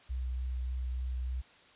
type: tone with vibrato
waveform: sine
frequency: 63 Hz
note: B1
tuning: 35 cents sharp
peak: -32 dBFS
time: 0.09-1.42 s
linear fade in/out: 20 ms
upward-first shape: sine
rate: 3.4 Hz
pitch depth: 14 cents each way
effects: white hiss -59 dBFS RMS until 1.75 s + resampled to 8000 Hz